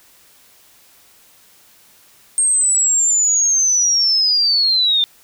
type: linear sweep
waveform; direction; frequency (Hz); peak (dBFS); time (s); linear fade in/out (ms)
sine; down; 8540 to 3571; -12; 2.38-5.04; 0
effects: white hiss -50 dBFS RMS until 5.23 s